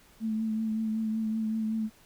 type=tone with vibrato; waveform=sine; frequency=220 Hz; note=A3; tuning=in tune; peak=-27 dBFS; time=0.2-1.9 s; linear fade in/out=50 ms; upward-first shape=triangle; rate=5.3 Hz; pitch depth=29 cents each way; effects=pink hiss -59 dBFS RMS until 2.05 s